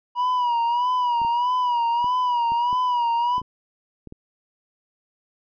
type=tone with vibrato; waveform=triangle; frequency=967 Hz; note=B5; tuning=37 cents flat; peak=-17 dBFS; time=0.15-3.42 s; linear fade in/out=50 ms; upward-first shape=sine; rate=1.6 Hz; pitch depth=68 cents each way
type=clicks; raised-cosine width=3 ms; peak=-26 dBFS; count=9; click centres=1.217 / 1.249 / 2.044 / 2.52 / 2.729 / 3.381 / 3.416 / 4.073 / 4.124 s
effects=resampled to 11025 Hz